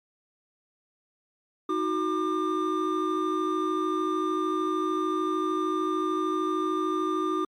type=tone cluster; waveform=triangle; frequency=315.6 / 368.9 / 1199 Hz; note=D#4 / F#4 / D6; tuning=+25 / -5 / +36 cents; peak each=-27 dBFS; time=1.69-7.45 s; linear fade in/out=5 ms; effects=MP3 96 kbps